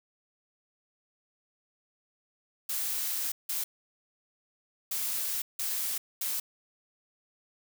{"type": "noise bursts at uneven times", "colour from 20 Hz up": "blue", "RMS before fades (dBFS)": -32, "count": 5, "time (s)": [[2.69, 3.32], [3.49, 3.64], [4.91, 5.42], [5.59, 5.98], [6.21, 6.4]], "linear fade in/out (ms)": 5, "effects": []}